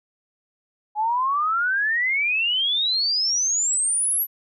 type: exponential sweep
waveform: sine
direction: up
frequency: 830 to 12000 Hz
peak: -19 dBFS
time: 0.95-4.27 s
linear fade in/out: 50 ms
effects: none